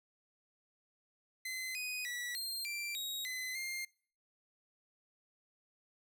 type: tone with pitch steps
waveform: sawtooth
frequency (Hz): 2048 / 2495 / 1947 / 4193 / 2355 / 3792 / 2029 / 2113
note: C7 / D#7 / B6 / C8 / D7 / A#7 / B6 / C7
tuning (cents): -38 / +4 / -25 / +3 / +4 / +29 / +46 / +16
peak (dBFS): -35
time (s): 1.45-3.85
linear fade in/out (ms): 5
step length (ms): 300
effects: noise-tail reverb RT60 0.5 s tail -25 dB re dry